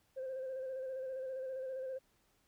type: tone with vibrato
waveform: sine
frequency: 523.3 Hz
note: C5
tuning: in tune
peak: -37 dBFS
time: 0.16-1.99 s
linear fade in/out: 20 ms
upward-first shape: square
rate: 15 Hz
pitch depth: 27 cents each way
effects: tanh soft clip ceiling -36 dBFS + pink hiss -74 dBFS RMS until 2.47 s